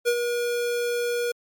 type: tone with ADSR envelope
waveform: square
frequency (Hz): 479.7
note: A#4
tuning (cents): +50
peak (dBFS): -18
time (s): 0.05-1.32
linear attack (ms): 30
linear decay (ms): 65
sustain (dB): -6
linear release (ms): 8
effects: MP3 96 kbps